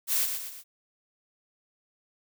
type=noise with echo; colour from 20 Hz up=blue; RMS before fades=-26 dBFS; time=0.07-0.28 s; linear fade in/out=50 ms; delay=120 ms; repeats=3; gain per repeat=-6 dB; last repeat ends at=0.64 s; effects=none